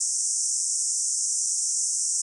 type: band-pass noise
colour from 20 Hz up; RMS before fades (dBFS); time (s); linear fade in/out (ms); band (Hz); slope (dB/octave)
white; -26; 0-2.22; 10; 5500 to 9100; 96
effects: none